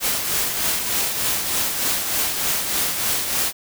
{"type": "noise with tremolo", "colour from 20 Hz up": "white", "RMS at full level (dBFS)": -20, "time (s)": [0, 3.53], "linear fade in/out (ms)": 50, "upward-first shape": "triangle", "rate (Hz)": 3.3, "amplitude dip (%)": 50, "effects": []}